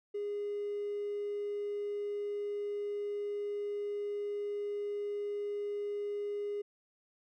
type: tone with hard clipping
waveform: triangle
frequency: 410.5 Hz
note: G#4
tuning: 20 cents flat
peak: -34 dBFS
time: 0.14-6.62 s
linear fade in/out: 10 ms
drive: 3 dB
effects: none